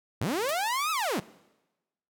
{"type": "linear two-way sweep", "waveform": "sawtooth", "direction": "up then down", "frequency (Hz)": [81.9, 1313, 139], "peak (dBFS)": -23, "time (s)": [0.21, 1.2], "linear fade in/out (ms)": 5, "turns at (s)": 0.91}
{"type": "noise with exponential decay", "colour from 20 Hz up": "white", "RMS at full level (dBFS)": -32, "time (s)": [0.49, 0.58], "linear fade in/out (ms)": 1, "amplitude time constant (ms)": 18}
{"effects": ["noise-tail reverb RT60 1.0 s tail -20 dB re dry"]}